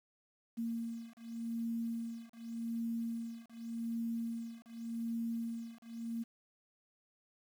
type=beating tone pair; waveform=sine; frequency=230 / 230.86 Hz; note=A#3 / A#3; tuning=-23 / -17 cents; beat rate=0.86 Hz; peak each=-40 / -40 dBFS; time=0.57-6.24 s; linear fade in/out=20 ms; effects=10-bit